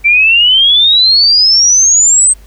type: exponential sweep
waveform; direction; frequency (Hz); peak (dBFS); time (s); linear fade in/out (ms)
sine; up; 2320 to 8372; -4; 0.04-2.34; 20
effects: added 50 Hz sine -35 dBFS peak until 2.46 s + pink hiss -46 dBFS RMS until 2.46 s